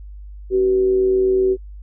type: tone with amplitude modulation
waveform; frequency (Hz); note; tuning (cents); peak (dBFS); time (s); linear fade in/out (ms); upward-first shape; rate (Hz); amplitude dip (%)
sine; 378.8; F#4; +41; -11; 0.5-1.57; 50; sine; 108; 40
effects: noise-tail reverb RT60 0.1 s tail -26 dB re dry + added 50 Hz sine -33 dBFS peak until 1.82 s